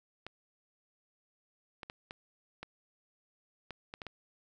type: clicks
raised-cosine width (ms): 0.3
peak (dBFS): -26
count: 9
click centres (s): 0.266 / 1.832 / 1.899 / 2.109 / 2.63 / 3.707 / 3.939 / 4.018 / 4.067
effects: none